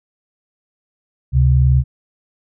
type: tone pair together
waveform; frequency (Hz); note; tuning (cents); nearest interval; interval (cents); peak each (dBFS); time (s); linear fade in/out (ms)
sine; 70.12 / 130.4; C#2 / C3; +20 / -5; major seventh; 1075; -12; 1.32-1.84; 50
effects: none